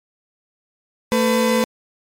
35% pulse tone pair together, 224.2 / 503.3 Hz, A3 / B4, +33 / +33 cents, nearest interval octave + major second, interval 1400 cents, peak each -16 dBFS, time 1.12-1.64 s, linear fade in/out 0 ms, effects MP3 64 kbps

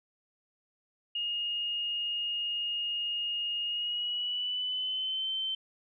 sine tone with pitch glide, 2853 to 3093 Hz, F7 to G7, +36 to -24 cents, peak -30 dBFS, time 1.15-5.55 s, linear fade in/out 5 ms, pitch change +140 cents, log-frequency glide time 3.65-5.29 s, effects none

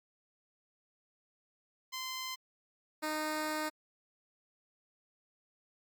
10% pulse tone pair in turn, 1036 / 308 Hz, C6 / D#4, -17 / -17 cents, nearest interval octave + major sixth, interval 2100 cents, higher first, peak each -29 / -25 dBFS, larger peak second, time 1.92-2.36 / 3.02-3.7 s, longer second, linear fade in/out 20 ms, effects MP3 96 kbps

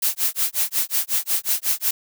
blue noise with tremolo, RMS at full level -19 dBFS, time 0.02-1.91 s, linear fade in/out 5 ms, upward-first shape sine, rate 5.5 Hz, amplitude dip 100%, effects none

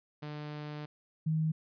sawtooth / sine tone pair in turn, 149.4 / 157.91 Hz, D3 / D#3, +30 / +26 cents, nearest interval minor second, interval 96 cents, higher second, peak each -35 / -27 dBFS, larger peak second, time 0.22-0.86 / 1.26-1.52 s, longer first, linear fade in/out 10 ms, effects resampled to 11025 Hz

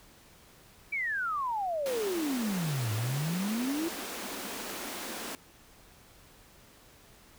sine exponential two-way sweep, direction down then up, 2349 to 104.5 to 346.2 Hz, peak -29 dBFS, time 0.92-3.89 s, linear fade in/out 10 ms, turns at 2.93 s
pink high-pass noise, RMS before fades -39 dBFS, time 1.86-5.35 s, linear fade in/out 0 ms, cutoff 190 Hz, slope 96 dB/octave
effects pink hiss -57 dBFS RMS until 7.38 s

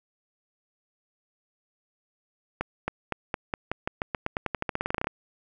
accelerating click train, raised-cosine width 0.5 ms, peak -12 dBFS, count 24, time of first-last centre 2.61-5.071 s, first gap 270 ms, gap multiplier 0.9, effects none

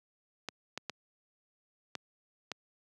clicks, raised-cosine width 0.2 ms, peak -19 dBFS, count 5, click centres 0.487 / 0.776 / 0.897 / 1.953 / 2.517 s, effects high-pass 150 Hz 12 dB/octave

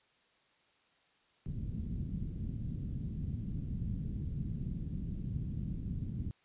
white low-pass noise, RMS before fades -38 dBFS, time 1.46-6.31 s, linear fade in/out 0 ms, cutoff 190 Hz, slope 24 dB/octave, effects white hiss -70 dBFS RMS until 6.44 s + resampled to 8000 Hz

